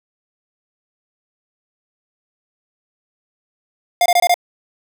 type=tone bursts; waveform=square; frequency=706 Hz; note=F5; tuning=19 cents sharp; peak=-11 dBFS; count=5; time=4.01-4.342 s; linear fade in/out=2 ms; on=48 ms; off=23 ms; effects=none